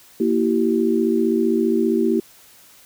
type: chord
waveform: sine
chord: E diminished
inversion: second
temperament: equal with one note detuned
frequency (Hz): 233.1 / 329.6 / 384.8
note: Bb3 / E4 / G4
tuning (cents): 0 / 0 / -32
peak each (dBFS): -20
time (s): 0.2-2.2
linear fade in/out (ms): 5
effects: white hiss -49 dBFS RMS until 2.85 s